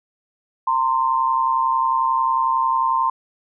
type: tone pair together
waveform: sine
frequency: 915.4 / 1046.5 Hz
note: A#5 / C6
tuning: -32 / 0 cents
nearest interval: major second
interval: 232 cents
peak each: -20 / -18 dBFS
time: 0.67-3.1 s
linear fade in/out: 5 ms
effects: none